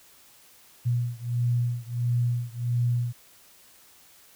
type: beating tone pair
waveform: sine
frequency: 120 / 121.5 Hz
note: B2 / B2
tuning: -49 / -28 cents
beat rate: 1.5 Hz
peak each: -26 / -27 dBFS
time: 0.85-3.13 s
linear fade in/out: 20 ms
effects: white hiss -55 dBFS RMS until 4.35 s